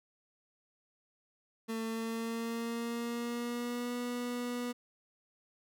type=tone with pitch glide; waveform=30% pulse; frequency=224.8 to 243.7 Hz; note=A3 to B3; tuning=+37 to -23 cents; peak=-32 dBFS; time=1.68-4.73 s; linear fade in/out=20 ms; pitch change=+140 cents; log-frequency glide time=1.86-3.95 s; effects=none